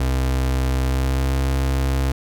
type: tone with pitch glide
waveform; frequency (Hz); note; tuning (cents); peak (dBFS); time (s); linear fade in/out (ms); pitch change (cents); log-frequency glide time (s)
35% pulse; 65 to 66.75; C2 to C2; -11 to +35; -16; 0-2.12; 5; +46; 0.85-1.33
effects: none